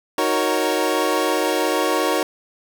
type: chord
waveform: 25% pulse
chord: D# minor seventh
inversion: none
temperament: equal with one note detuned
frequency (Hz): 312.9 / 370 / 466.2 / 554.4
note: D#4 / F#4 / A#4 / C#5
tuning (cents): +10 / 0 / 0 / 0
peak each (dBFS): -20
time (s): 0.18-2.23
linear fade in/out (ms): 2
effects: none